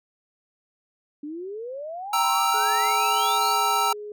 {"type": "exponential sweep", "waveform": "sine", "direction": "up", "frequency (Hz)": [286.1, 4799], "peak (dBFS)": -31, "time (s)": [1.23, 3.56], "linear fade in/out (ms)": 5}
{"type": "chord", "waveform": "square", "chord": "E diminished", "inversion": "first", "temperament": "equal", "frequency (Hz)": [784, 932.3, 1318.5], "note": ["G5", "Bb5", "E6"], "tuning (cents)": [0, 0, 0], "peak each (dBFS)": [-27, -25, -24], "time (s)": [2.13, 3.93], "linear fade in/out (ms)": 5}
{"type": "tone with pitch glide", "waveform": "sine", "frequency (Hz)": [425.1, 417.6], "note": ["G#4", "G#4"], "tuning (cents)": [40, 10], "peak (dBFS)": -33, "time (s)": [2.54, 4.12], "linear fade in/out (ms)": 2, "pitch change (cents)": -30, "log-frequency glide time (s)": [2.99, 3.95]}
{"effects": []}